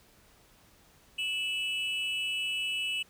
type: tone pair together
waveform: triangle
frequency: 2625 / 2950 Hz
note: E7 / F#7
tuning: -8 / -6 cents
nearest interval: major second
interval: 202 cents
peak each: -30 / -30 dBFS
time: 1.18-3.03 s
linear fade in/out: 10 ms
effects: tanh soft clip ceiling -24 dBFS + pink hiss -61 dBFS RMS until 3.09 s